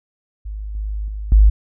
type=tone with level steps; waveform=sine; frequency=51.91 Hz; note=G#1; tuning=in tune; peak=-25 / -21 / -24 / -6 dBFS; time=0.45-1.5 s; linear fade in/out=10 ms; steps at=0.75 / 1.08 / 1.32 s; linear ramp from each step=2 ms; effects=none